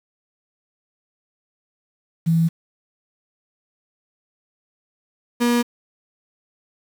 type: tone pair in turn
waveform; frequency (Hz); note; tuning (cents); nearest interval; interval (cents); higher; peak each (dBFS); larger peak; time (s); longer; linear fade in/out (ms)
sine / 35% pulse; 164.81 / 239.6; E3 / A#3; 0 / +48; tritone; 648; second; -14 / -14; neither; 2.26-2.49 / 5.4-5.63; neither; 20
effects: 7-bit